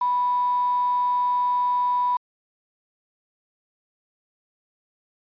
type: tone with quantisation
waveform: sine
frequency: 985 Hz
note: B5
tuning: 5 cents flat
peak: -19 dBFS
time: 0.01-2.17 s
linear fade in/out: 5 ms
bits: 7
effects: resampled to 11025 Hz